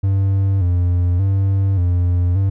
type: tone with vibrato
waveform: triangle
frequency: 92.8 Hz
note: F#2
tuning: 6 cents sharp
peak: -11 dBFS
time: 0.03-2.5 s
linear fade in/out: 10 ms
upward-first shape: square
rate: 0.86 Hz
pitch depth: 83 cents each way
effects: none